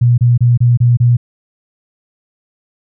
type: tone bursts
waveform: sine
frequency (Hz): 120.8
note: B2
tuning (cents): -38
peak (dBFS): -6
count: 6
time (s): 0.01-1.17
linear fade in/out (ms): 10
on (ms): 170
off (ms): 28
effects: none